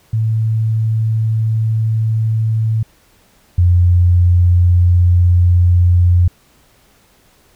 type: tone pair in turn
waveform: sine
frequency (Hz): 110.9 / 88.38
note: A2 / F2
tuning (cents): +14 / +21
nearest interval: major third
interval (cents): 393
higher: first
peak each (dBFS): -12 / -7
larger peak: second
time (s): 0.13-2.83 / 3.58-6.28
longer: neither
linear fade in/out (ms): 5
effects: pink hiss -52 dBFS RMS until 7.55 s